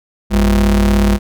square ring-modulated tone, 73.2 Hz, D2, 5 cents flat, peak -7 dBFS, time 0.3-1.19 s, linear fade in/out 50 ms, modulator 128 Hz, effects none

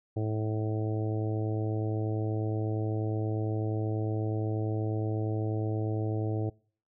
harmonic tone, 108.4 Hz, A2, 25 cents flat, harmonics 1 / 2 / 3 / 4 / 5 / 6 / 7, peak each -29 / -43 / -35 / -38 / -42 / -44 / -45 dBFS, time 0.16-6.5 s, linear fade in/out 10 ms, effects noise-tail reverb RT60 0.5 s tail -26 dB re dry

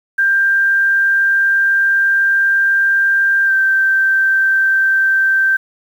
sine tone with pitch glide, 1587 to 1562.4 Hz, G6 to G6, +21 to -6 cents, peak -10 dBFS, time 0.18-5.57 s, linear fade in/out 10 ms, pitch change -27 cents, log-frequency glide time 3.46-3.52 s, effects 7-bit

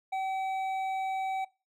sine tone with hard clipping, 765 Hz, G5, 42 cents flat, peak -31 dBFS, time 0.12-1.45 s, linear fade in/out 10 ms, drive 7 dB, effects noise-tail reverb RT60 0.3 s tail -22 dB re dry

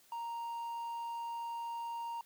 triangle tone with quantisation, 932.3 Hz, A#5, in tune, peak -36 dBFS, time 0.12-2.21 s, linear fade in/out 2 ms, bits 11, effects white hiss -65 dBFS RMS until 2.25 s + high-pass 100 Hz 12 dB/octave

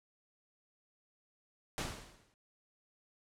pink noise with exponential decay, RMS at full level -35 dBFS, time 1.78-2.34 s, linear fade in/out 0 ms, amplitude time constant 120 ms, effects low-pass 9000 Hz 12 dB/octave

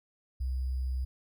sine tone with sample-and-hold, 64.2 Hz, C2, 32 cents flat, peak -29 dBFS, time 0.4-1.05 s, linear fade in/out 10 ms, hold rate 4900 Hz, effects none

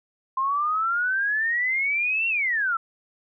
sine exponential two-way sweep, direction up then down, 1046.5 to 2749 to 1308 Hz, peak -21 dBFS, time 0.37-2.77 s, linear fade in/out 5 ms, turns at 2.28 s, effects none

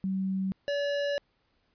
sine / square tone pair in turn, 190.8 / 571.8 Hz, G3 / D5, -47 / -46 cents, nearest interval octave + perfect fifth, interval 1901 cents, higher second, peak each -27 / -28 dBFS, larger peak first, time 0.04-0.52 / 0.68-1.18 s, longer second, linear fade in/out 0 ms, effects pink hiss -72 dBFS RMS until 1.74 s + resampled to 11025 Hz

